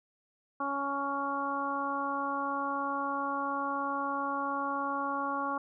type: harmonic tone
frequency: 279 Hz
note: C#4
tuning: 11 cents sharp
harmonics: 1 / 2 / 3 / 4 / 5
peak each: -38 / -40 / -37 / -33 / -39 dBFS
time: 0.6-5.58 s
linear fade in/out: 5 ms
effects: none